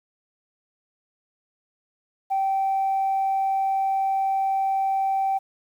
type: tone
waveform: sine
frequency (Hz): 776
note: G5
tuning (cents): -18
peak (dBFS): -19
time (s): 2.3-5.39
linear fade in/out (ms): 20
effects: tanh soft clip ceiling -17 dBFS + 9-bit